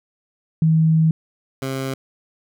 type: tone pair in turn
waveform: sine / 15% pulse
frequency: 160 / 133.64 Hz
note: D#3 / C3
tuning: +49 / +37 cents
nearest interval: minor third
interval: 312 cents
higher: first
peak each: -12 / -17 dBFS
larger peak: first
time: 0.62-1.11 / 1.62-1.94 s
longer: first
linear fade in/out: 2 ms
effects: none